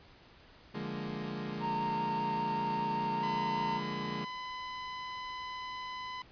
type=chord; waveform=30% pulse; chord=Bb dominant seventh; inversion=first; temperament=equal; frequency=146.83 / 174.61 / 207.7 / 233.1 Hz; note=D3 / F3 / Ab3 / Bb3; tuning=0 / 0 / 0 / 0 cents; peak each=-40 / -41 / -37 / -42 dBFS; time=0.74-4.25 s; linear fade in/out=10 ms
type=tone with vibrato; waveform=triangle; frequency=920 Hz; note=A#5; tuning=23 cents flat; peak=-30 dBFS; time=1.6-3.81 s; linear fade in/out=50 ms; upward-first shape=sine; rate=5.1 Hz; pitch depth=12 cents each way
type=tone; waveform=sawtooth; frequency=1008 Hz; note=B5; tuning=35 cents sharp; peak=-35 dBFS; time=3.23-6.22 s; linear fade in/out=2 ms
effects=pink hiss -58 dBFS RMS until 6.31 s + resampled to 11025 Hz

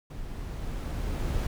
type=noise with level ramp; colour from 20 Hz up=brown; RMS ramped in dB=-39 to -27 dBFS; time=0.1-1.47 s; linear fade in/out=5 ms; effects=none

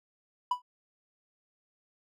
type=tone with exponential decay; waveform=triangle; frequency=987.8 Hz; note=B5; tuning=in tune; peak=-20 dBFS; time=0.51-0.62 s; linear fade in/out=5 ms; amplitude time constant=22 ms; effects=none

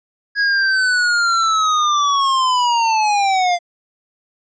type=linear sweep; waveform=square; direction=down; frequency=1661.2 to 689 Hz; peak=-14 dBFS; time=0.35-3.59 s; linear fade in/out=50 ms; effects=resampled to 16000 Hz

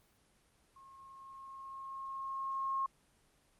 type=tone with level ramp; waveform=sine; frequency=1078 Hz; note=C#6; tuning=49 cents flat; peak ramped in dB=-55 to -31 dBFS; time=0.76-2.86 s; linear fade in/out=2 ms; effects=pink hiss -70 dBFS RMS until 3.59 s + Opus 24 kbps

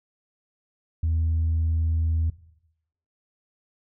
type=tone; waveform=sine; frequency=81 Hz; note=E2; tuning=30 cents flat; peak=-19 dBFS; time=1.03-2.3 s; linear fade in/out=5 ms; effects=noise-tail reverb RT60 0.8 s tail -18 dB re dry + tanh soft clip ceiling -18 dBFS

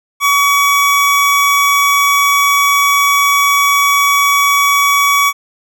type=tone; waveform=25% pulse; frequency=1132 Hz; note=C#6; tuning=36 cents sharp; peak=-5 dBFS; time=0.2-5.33 s; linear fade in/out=50 ms; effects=none

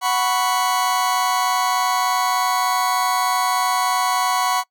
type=chord; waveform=40% pulse; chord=F# suspended fourth; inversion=none; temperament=just; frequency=740 / 986.7 / 1110 Hz; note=F#5 / B5 / C#6; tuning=0 / -2 / +2 cents; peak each=-21 dBFS; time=0.01-4.64 s; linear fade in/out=50 ms; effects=noise-tail reverb RT60 0.1 s tail -23 dB re dry

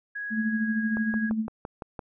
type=tone with pitch glide; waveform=sine; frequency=1661.2 to 1649.7 Hz; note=G#6 to G#6; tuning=0 to -12 cents; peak=-31 dBFS; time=0.15-1.3 s; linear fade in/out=10 ms; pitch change=-12 cents; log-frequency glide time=0.49-0.61 s
type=tone with tremolo; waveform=sine; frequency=220 Hz; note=A3; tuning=in tune; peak=-22 dBFS; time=0.3-1.48 s; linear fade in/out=50 ms; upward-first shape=sine; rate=13 Hz; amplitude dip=55%
type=click train; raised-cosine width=1 ms; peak=-21 dBFS; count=7; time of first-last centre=0.97-1.992 s; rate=5.87 Hz
effects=none

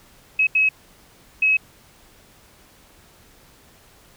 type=tone bursts at uneven times; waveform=sine; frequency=2563 Hz; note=E7; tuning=49 cents flat; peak=-14 dBFS; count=3; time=0.39-0.47 / 0.55-0.69 / 1.42-1.57 s; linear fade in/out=5 ms; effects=pink hiss -52 dBFS RMS until 4.16 s

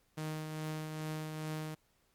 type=tone with tremolo; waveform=sawtooth; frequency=155.56 Hz; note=D#3; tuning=in tune; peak=-32 dBFS; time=0.17-1.75 s; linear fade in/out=10 ms; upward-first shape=triangle; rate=2.4 Hz; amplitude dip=40%; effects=pink hiss -73 dBFS RMS until 2.14 s + MP3 96 kbps

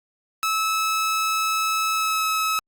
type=tone with pitch glide; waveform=sawtooth; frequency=1300 to 1291 Hz; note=E6 to E6; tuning=-24 to -37 cents; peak=-17 dBFS; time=0.43-2.59 s; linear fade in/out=0 ms; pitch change=-13 cents; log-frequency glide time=1.91-2.26 s; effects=Opus 48 kbps

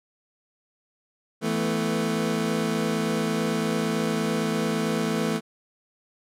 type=chord; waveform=25% pulse; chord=E suspended fourth; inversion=none; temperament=equal with one note detuned; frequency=164.81 / 220 / 248.9 Hz; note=E3 / A3 / B3; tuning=0 / 0 / +14 cents; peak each=-25 / -22 / -27 dBFS; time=1.41-5.41 s; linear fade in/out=50 ms; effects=low-pass 12000 Hz 12 dB/octave

